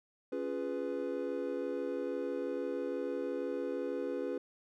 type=chord; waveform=triangle; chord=C# dominant seventh; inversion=none; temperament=equal with one note detuned; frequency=277.2 / 349.2 / 415.3 / 497.6 Hz; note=C#4 / E#4 / G#4 / B4; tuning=0 / 0 / 0 / +13 cents; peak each=-38 / -39 / -38 / -36 dBFS; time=0.32-4.38 s; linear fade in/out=5 ms; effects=none